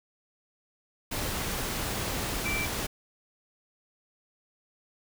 sine tone in noise, 2336 Hz, D7, 10 cents flat, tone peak -30 dBFS, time 2.45-2.66 s, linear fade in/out 10 ms, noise pink, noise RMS -32 dBFS, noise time 1.11-2.87 s, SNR -1 dB, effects none

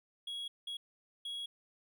triangle tone bursts at uneven times, 3322 Hz, G#7, in tune, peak -37 dBFS, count 3, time 0.27-0.48 / 0.67-0.77 / 1.25-1.46 s, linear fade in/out 5 ms, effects none

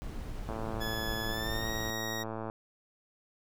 brown noise, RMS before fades -39 dBFS, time 0.02-1.9 s, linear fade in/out 0 ms
click train, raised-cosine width 1 ms, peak -24 dBFS, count 224, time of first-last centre 0.49-2.499 s, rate 111 Hz
20% pulse tone with pitch glide, 1708 to 1884.2 Hz, G#6 to A#6, +48 to +18 cents, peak -31 dBFS, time 0.8-2.24 s, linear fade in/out 20 ms, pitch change +170 cents, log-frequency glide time 1.27-1.69 s
effects none

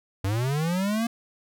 square linear sweep, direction up, 92.5 to 236.1 Hz, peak -24 dBFS, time 0.24-1.07 s, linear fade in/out 5 ms, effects none

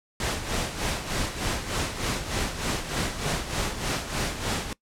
pink noise with tremolo, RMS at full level -26 dBFS, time 0.2-4.73 s, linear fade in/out 2 ms, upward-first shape sine, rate 3.3 Hz, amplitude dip 65%, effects noise-tail reverb RT60 0.1 s tail -22 dB re dry + low-pass 9000 Hz 12 dB/octave

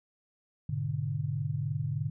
sine chord, G# diminished, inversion none, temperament equal, 103.83 / 123.47 / 146.83 Hz, G#2 / B2 / D3, 0 / 0 / 0 cents, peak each -35 / -35 / -32 dBFS, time 0.69-2.1 s, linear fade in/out 5 ms, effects none

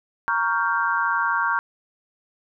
sine chord, G half-diminished seventh, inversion first, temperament equal with one note detuned, 932.3 / 1119 / 1396.9 / 1568 Hz, Bb5 / Db6 / F6 / G6, 0 / +16 / 0 / 0 cents, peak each -25 dBFS, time 0.28-1.59 s, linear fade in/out 0 ms, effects none

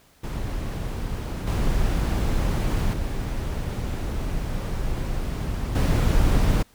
brown noise with level steps, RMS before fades -28 / -22 / -27 / -19 dBFS, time 0.23-6.63 s, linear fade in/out 10 ms, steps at 1.47 / 2.93 / 5.75 s, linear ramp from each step 5 ms, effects pink hiss -57 dBFS RMS until 6.74 s

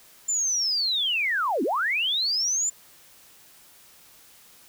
sine linear two-way sweep, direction down then up, 7260 to 233.1 to 7260 Hz, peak -22 dBFS, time 0.28-2.7 s, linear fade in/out 10 ms, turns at 1.63 s, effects white hiss -53 dBFS RMS until 4.68 s

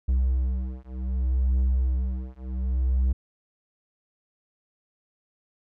triangle beating tone pair, 63.6 / 64.26 Hz, C2 / C2, -48 / -31 cents, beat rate 0.66 Hz, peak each -23 dBFS, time 0.08-3.13 s, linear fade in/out 10 ms, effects none

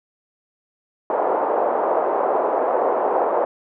pink band-pass noise, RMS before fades -20 dBFS, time 1.1-3.45 s, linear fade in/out 2 ms, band 440 to 940 Hz, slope 24 dB/octave, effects none

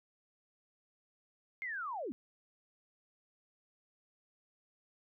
sine linear sweep, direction down, 2153 to 214.6 Hz, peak -37 dBFS, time 1.62-2.12 s, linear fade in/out 0 ms, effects none

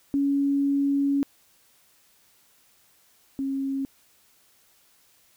sine tone pair in turn, 280 / 271.7 Hz, C#4 / C#4, +18 / -35 cents, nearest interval minor second, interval 53 cents, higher first, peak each -20 / -25 dBFS, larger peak first, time 0.14-1.23 / 3.39-3.85 s, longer first, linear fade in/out 0 ms, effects white hiss -61 dBFS RMS until 5.36 s

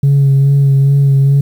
sine tone with vibrato, 138.59 Hz, C#3, in tune, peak -4 dBFS, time 0.03-1.41 s, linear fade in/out 5 ms, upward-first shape sine, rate 2.4 Hz, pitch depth 23 cents each way, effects tanh soft clip ceiling -4 dBFS + 7-bit

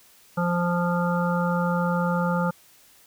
harmonic tone, 174.61 Hz, F3, in tune, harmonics 1 / 3 / 5 / 7 / 8, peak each -23 / -28 / -30 / -31 / -32 dBFS, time 0.37-2.51 s, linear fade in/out 10 ms, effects white hiss -55 dBFS RMS until 3.06 s

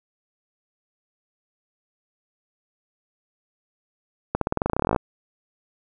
accelerating click train, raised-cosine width 1 ms, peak -7 dBFS, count 19, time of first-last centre 4.35-4.962 s, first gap 63 ms, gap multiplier 0.92, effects none

